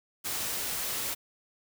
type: noise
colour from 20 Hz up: white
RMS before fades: -33 dBFS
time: 0.24-1.15 s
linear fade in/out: 20 ms
effects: none